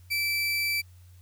30% pulse tone, 2325 Hz, D7, 18 cents flat, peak -23 dBFS, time 0.1-0.82 s, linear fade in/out 20 ms, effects added 90 Hz sine -49 dBFS peak until 1.21 s + white hiss -64 dBFS RMS until 1.21 s

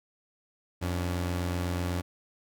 sawtooth tone pair together, 88 / 284 Hz, F2 / C#4, +14 / +42 cents, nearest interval octave + minor sixth, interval 2028 cents, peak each -25 / -34 dBFS, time 0.81-2.02 s, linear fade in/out 20 ms, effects none

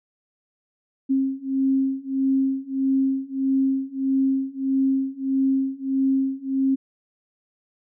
sine beating tone pair, 267.2 / 268.8 Hz, C4 / C4, +36 / +47 cents, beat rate 1.6 Hz, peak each -23 / -22 dBFS, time 1.09-6.76 s, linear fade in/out 20 ms, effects none

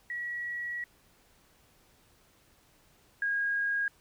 sine tone pair in turn, 1924 / 1633.8 Hz, B6 / G#6, -46 / -29 cents, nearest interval minor third, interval 283 cents, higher first, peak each -33 / -27 dBFS, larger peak second, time 0.1-0.84 / 3.22-3.88 s, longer first, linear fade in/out 2 ms, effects pink hiss -64 dBFS RMS until 4 s

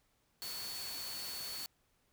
sine tone in noise, 4435 Hz, C#8, in tune, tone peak -43 dBFS, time 0.42-1.66 s, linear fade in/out 0 ms, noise white, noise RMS -45 dBFS, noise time 0.42-1.66 s, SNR -1 dB, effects pink hiss -75 dBFS RMS until 2.12 s

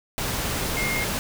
sine tone in noise, 2133 Hz, C7, 33 cents sharp, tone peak -26 dBFS, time 0.77-1.04 s, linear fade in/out 0 ms, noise pink, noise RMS -27 dBFS, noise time 0.18-1.19 s, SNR -2 dB, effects none

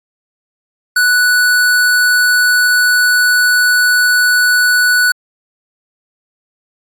square tone, 1480 Hz, F#6, in tune, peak -9 dBFS, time 0.96-5.12 s, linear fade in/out 5 ms, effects AAC 64 kbps

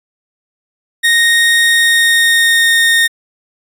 30% pulse tone with pitch glide, 1859 to 1843 Hz, A#6 to A#6, -5 to -20 cents, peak -5 dBFS, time 1.03-3.08 s, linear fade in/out 20 ms, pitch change -15 cents, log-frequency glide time 1.62-2.77 s, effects resampled to 32000 Hz

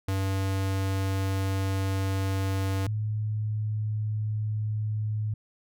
square / sine tone pair in turn, 96.4 / 107.19 Hz, G2 / A2, -28 / -45 cents, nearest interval major second, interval 183 cents, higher second, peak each -26 dBFS, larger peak neither, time 0.08-2.87 / 2.87-5.34 s, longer first, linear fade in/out 5 ms, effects none

